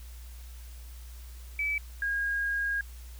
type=tone pair in turn; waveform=sine; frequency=2300 / 1630.2 Hz; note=D7 / G#6; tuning=-37 / -33 cents; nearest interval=tritone; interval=596 cents; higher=first; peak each=-27 dBFS; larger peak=neither; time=1.59-1.78 / 2.02-2.81 s; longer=second; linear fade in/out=2 ms; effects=added 60 Hz sine -42 dBFS peak until 3.19 s + white hiss -55 dBFS RMS until 3.19 s